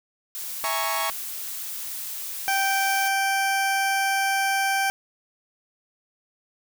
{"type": "noise", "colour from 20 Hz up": "blue", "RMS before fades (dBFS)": -33, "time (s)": [0.35, 3.08], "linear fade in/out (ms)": 0}
{"type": "chord", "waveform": "sawtooth", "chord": "A# half-diminished seventh", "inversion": "second", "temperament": "equal", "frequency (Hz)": [659.3, 830.6, 932.3, 1108.7], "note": ["E5", "G#5", "A#5", "C#6"], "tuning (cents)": [0, 0, 0, 0], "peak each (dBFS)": [-28, -27, -28, -24], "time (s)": [0.64, 1.1], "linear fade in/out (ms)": 0}
{"type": "tone", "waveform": "20% pulse", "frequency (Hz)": 781, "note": "G5", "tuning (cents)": -7, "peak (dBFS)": -16, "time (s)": [2.48, 4.9], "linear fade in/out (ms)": 0}
{"effects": []}